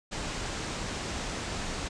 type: low-pass noise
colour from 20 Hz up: pink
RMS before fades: -35 dBFS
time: 0.11-1.89 s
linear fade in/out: 20 ms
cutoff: 8300 Hz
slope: 48 dB/octave
effects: none